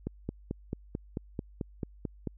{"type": "click train", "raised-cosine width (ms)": 3, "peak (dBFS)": -20, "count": 11, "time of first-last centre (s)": [0.07, 2.273], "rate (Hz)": 4.54, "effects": ["added 50 Hz sine -51 dBFS peak until 2.37 s"]}